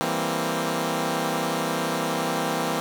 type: chord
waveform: 10% pulse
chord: C dominant seventh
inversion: first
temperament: equal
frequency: 164.81 / 196 / 233.1 / 261.6 Hz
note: E3 / G3 / Bb3 / C4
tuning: 0 / 0 / 0 / 0 cents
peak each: -20 / -25 / -21 / -21 dBFS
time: 0.01-2.8 s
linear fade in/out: 0 ms
effects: none